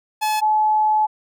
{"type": "tone pair in turn", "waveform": ["45% pulse", "sine"], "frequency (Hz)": [858, 858], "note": ["A5", "A5"], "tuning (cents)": [-44, -44], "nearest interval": "unison", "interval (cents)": 0, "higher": "neither", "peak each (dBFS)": [-18, -14], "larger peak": "second", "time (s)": [[0.21, 0.41], [0.41, 1.07]], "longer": "second", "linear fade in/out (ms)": 20, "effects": []}